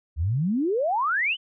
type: exponential sweep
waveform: sine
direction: up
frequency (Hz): 70.2 to 3136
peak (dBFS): -21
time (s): 0.16-1.37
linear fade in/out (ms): 50
effects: none